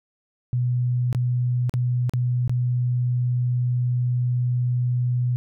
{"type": "tone with dropouts", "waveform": "sine", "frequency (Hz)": 123.47, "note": "B2", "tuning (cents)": 0, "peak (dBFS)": -19, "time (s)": [0.53, 5.36], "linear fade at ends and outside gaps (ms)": 0, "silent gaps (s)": [[1.128, 1.148], [1.695, 1.739], [2.095, 2.136], [2.478, 2.495]], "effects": []}